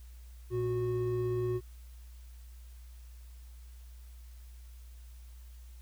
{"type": "tone pair together", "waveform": "triangle", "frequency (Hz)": [116.54, 366], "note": ["A#2", "F#4"], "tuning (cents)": [0, -19], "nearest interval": "octave + minor sixth", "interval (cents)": 1981, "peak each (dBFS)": [-32, -29], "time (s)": [0.5, 1.61], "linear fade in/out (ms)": 50, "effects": ["added 60 Hz sine -47 dBFS peak until 5.81 s", "white hiss -64 dBFS RMS until 5.81 s"]}